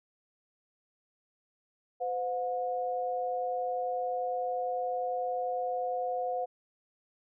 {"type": "tone pair together", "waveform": "sine", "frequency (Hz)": [510, 721.2], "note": ["C5", "F#5"], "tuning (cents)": [-44, -45], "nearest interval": "tritone", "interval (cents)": 599, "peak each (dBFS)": [-33, -32], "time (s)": [2, 6.46], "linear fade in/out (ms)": 20, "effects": []}